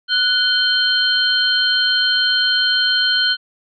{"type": "tone cluster", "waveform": "sine", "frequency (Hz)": [1479, 3106, 4214], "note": ["F#6", "G7", "C8"], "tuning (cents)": [-1, -17, 12], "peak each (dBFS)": -18, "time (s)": [0.08, 3.37], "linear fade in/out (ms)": 50, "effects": []}